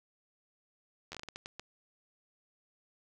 slowing click train, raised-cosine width 0.2 ms, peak -25 dBFS, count 10, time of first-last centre 1.12-1.596 s, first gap 11 ms, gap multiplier 1.37, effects none

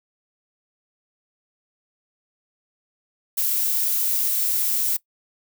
violet noise, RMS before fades -22 dBFS, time 3.37-4.97 s, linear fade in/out 10 ms, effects noise-tail reverb RT60 0.1 s tail -21 dB re dry

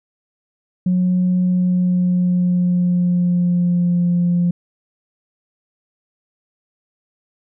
sine tone with pitch glide, 181.6 to 174.91 Hz, F#3 to F3, -32 to +3 cents, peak -12 dBFS, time 0.86-4.51 s, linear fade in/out 5 ms, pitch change -65 cents, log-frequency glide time 1.4-4.06 s, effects tanh soft clip ceiling -10 dBFS

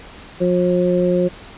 harmonic tone, 178.9 Hz, F3, 42 cents sharp, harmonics 1 / 2 / 3, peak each -18 / -18 / -18 dBFS, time 0.4-1.29 s, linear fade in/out 20 ms, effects pink hiss -39 dBFS RMS until 1.57 s + resampled to 8000 Hz

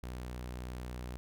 sawtooth tone, 61.74 Hz, B1, in tune, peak -36 dBFS, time 0.03-1.17 s, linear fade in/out 0 ms, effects none

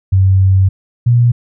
sine tone pair in turn, 95.3 / 120.07 Hz, G2 / B2, -48 / -48 cents, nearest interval major third, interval 400 cents, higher second, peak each -6 dBFS, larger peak neither, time 0.12-0.69 / 1.06-1.32 s, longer first, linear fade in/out 10 ms, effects none

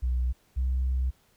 sine tone pair in turn, 62 / 64.19 Hz, B1 / C2, +7 / -32 cents, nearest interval minor second, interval 61 cents, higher second, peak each -22 dBFS, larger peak neither, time 0.02-0.33 / 0.56-1.11 s, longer second, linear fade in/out 20 ms, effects tanh soft clip ceiling -21 dBFS + pink hiss -65 dBFS RMS until 1.36 s

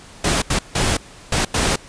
pink noise bursts at uneven times, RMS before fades -18 dBFS, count 5, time 0.24-0.42 / 0.5-0.59 / 0.75-0.97 / 1.32-1.45 / 1.54-1.76 s, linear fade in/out 5 ms, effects pink hiss -42 dBFS RMS until 1.88 s + resampled to 22050 Hz

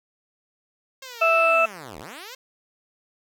5% pulse linear two-way sweep, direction down then up, 540 to 65.41 to 540 Hz, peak -26 dBFS, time 1.02-2.35 s, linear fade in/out 5 ms, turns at 1.99 s
harmonic tone, 659 Hz, E5, 1 cent flat, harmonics 1 / 2 / 4, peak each -20 / -20 / -20 dBFS, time 1.21-1.66 s, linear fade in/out 10 ms
effects none

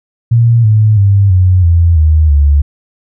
sine tone with pitch steps, 116.9 / 107.82 / 99.44 / 91.72 / 84.59 / 78.02 / 71.96 Hz, A#2 / A2 / G2 / F#2 / E2 / D#2 / D2, +5 / -35 / +25 / -15 / +45 / +5 / -35 cents, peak -4 dBFS, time 0.31-2.62 s, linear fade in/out 10 ms, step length 330 ms, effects none

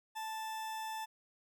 40% pulse tone, 880 Hz, A5, in tune, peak -38 dBFS, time 0.15-1.06 s, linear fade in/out 20 ms, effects none

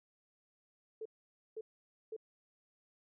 sine tone bursts, 440 Hz, A4, in tune, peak -40 dBFS, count 3, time 1.01-2.165 s, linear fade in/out 5 ms, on 45 ms, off 510 ms, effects none

